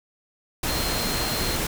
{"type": "tone in noise", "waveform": "sine", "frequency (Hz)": 4186, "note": "C8", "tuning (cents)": 0, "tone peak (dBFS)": -31, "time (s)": [0.68, 1.56], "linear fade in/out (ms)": 5, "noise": "pink", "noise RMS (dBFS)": -26, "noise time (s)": [0.63, 1.67], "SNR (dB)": -8, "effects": []}